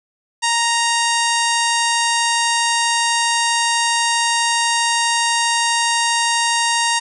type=harmonic tone; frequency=932.3 Hz; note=A#5; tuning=in tune; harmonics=1 / 2 / 3 / 4 / 5 / 6 / 7 / 8 / 9 / 10; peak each=-19 / -22 / -24 / -25 / -26 / -27 / -27 / -28 / -29 / -29 dBFS; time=0.42-7 s; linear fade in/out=20 ms; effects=none